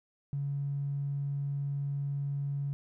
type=tone with tanh clipping; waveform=triangle; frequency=141 Hz; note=C#3; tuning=30 cents sharp; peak=-30 dBFS; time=0.33-2.73 s; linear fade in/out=0 ms; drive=2 dB; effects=none